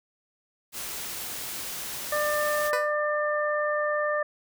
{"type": "noise", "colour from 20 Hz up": "white", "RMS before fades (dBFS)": -35, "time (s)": [0.72, 2.72], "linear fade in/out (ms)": 50}
{"type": "harmonic tone", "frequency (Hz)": 597, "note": "D5", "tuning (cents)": 28, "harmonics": [1, 2, 3], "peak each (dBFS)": [-26, -30, -30], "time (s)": [2.12, 4.23], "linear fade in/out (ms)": 5}
{"type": "tone with exponential decay", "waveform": "15% pulse", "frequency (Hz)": 497.4, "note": "B4", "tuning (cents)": 12, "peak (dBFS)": -17, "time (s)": [2.73, 2.94], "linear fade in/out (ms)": 1, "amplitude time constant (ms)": 45}
{"effects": []}